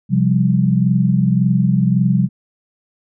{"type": "chord", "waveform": "sine", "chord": "C suspended fourth", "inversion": "none", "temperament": "just", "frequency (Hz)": [130.81, 174.42, 196.22], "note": ["C3", "F3", "G3"], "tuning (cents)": [0, -2, 2], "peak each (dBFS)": -16, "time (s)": [0.09, 2.29], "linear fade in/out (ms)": 50, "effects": []}